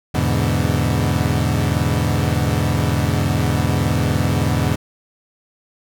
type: chord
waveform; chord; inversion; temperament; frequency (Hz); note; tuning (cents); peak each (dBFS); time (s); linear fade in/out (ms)
30% pulse; E dominant seventh; none; equal; 82.41 / 103.83 / 123.47 / 146.83; E2 / G#2 / B2 / D3; 0 / 0 / 0 / 0; -19; 0.14-4.76; 10
effects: none